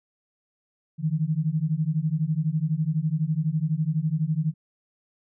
sine beating tone pair, 150.8 / 162.8 Hz, D3 / E3, +46 / -21 cents, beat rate 12 Hz, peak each -25 dBFS, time 0.98-4.54 s, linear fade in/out 50 ms, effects none

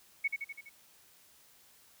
sine tone with echo, 2217 Hz, C#7, in tune, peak -27 dBFS, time 0.24-0.28 s, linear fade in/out 10 ms, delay 83 ms, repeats 5, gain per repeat -4 dB, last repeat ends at 0.695 s, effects white hiss -62 dBFS RMS until 2 s

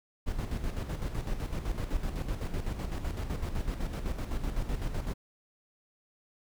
brown noise with tremolo, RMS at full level -31 dBFS, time 0.26-5.14 s, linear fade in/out 20 ms, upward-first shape square, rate 7.9 Hz, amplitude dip 55%, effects none

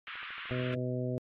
pink band-pass noise, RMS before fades -43 dBFS, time 0.07-0.74 s, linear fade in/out 0 ms, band 1200 to 3200 Hz, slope 48 dB/octave
click train, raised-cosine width 0.5 ms, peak -39 dBFS, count 6, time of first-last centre 0.08-0.456 s, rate 13.3 Hz
harmonic tone, 125.7 Hz, B2, 31 cents sharp, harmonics 1 / 2 / 3 / 4 / 5, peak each -34 / -37 / -39 / -40 / -41 dBFS, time 0.51-1.18 s, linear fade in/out 0 ms
effects AAC 32 kbps

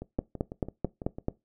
two click trains, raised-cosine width 2 ms, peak -14 / -24 dBFS, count 6 / 8, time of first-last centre 0.19-1.284 / 0.02-1.185 s, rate 4.57 / 6.01 Hz, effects noise-tail reverb RT60 0.2 s tail -20 dB re dry

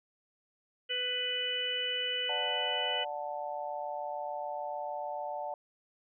harmonic tone, 497.2 Hz, B4, 12 cents sharp, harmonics 1 / 3 / 4 / 5 / 6, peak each -40 / -42 / -41 / -42 / -32 dBFS, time 0.89-3.05 s, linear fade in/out 20 ms
sine chord, D major, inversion none, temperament just, 587.3 / 734.2 / 881 Hz, D5 / F#5 / A5, 0 / -14 / +2 cents, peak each -39 dBFS, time 2.29-5.54 s, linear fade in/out 2 ms
effects none

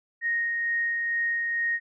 sine tone with tremolo, 1864.7 Hz, A#6, in tune, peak -23 dBFS, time 0.21-1.8 s, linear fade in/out 50 ms, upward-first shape sine, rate 2.2 Hz, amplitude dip 25%, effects none

